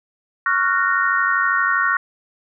sine chord, Gb major seventh, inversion second, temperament just, 1110 / 1387.5 / 1480 / 1850 Hz, Db6 / F6 / Gb6 / Bb6, +2 / -12 / 0 / -14 cents, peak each -21 dBFS, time 0.46-1.97 s, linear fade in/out 2 ms, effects none

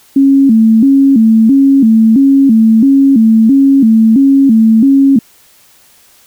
sine tone with vibrato, 246.9 Hz, B3, in tune, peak -3 dBFS, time 0.16-5.19 s, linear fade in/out 5 ms, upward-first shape square, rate 1.5 Hz, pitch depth 180 cents each way, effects white hiss -45 dBFS RMS until 6.26 s

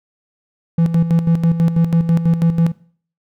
triangle tone with tremolo, 166.7 Hz, E3, 20 cents sharp, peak -8 dBFS, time 0.78-2.72 s, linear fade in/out 5 ms, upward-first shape square, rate 6.1 Hz, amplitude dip 65%, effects noise-tail reverb RT60 0.5 s tail -20 dB re dry

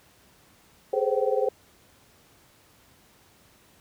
sine tone cluster, 409 / 428.7 / 510 / 530 / 769 Hz, G#4 / A4 / C5 / C5 / G5, -26 / -45 / -44 / +22 / -33 cents, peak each -29 / -28 / -27 / -27 / -31 dBFS, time 0.93-1.49 s, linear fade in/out 5 ms, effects pink hiss -58 dBFS RMS until 3.8 s + high-pass 60 Hz 12 dB/octave

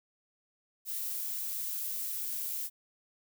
violet noise, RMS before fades -36 dBFS, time 0.85-2.7 s, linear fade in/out 50 ms, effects none

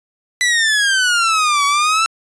sawtooth exponential two-way sweep, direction down then up, 1995 to 1126 to 1344 Hz, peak -9 dBFS, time 0.41-2.06 s, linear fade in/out 0 ms, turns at 1.65 s, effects resampled to 22050 Hz

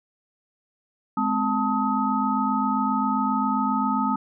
sine tone cluster, 211.4 / 258.9 / 882 / 1264 Hz, G#3 / C4 / A5 / D#6, +31 / -18 / +4 / +27 cents, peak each -26 dBFS, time 1.17-4.16 s, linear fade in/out 5 ms, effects none

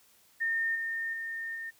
sine tone with level steps, 1822 Hz, A#6, 40 cents flat, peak -27 / -31 / -34 / -36 dBFS, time 0.4-1.71 s, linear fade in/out 20 ms, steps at 0.75 / 1.13 / 1.55 s, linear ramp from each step 5 ms, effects white hiss -63 dBFS RMS until 1.79 s

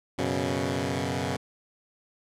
10% pulse chord, F# suspended fourth, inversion none, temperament equal, 92.5 / 123.47 / 138.59 Hz, F#2 / B2 / C#3, 0 / 0 / 0 cents, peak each -23 dBFS, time 0.18-1.37 s, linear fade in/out 10 ms, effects low-pass 9000 Hz 12 dB/octave

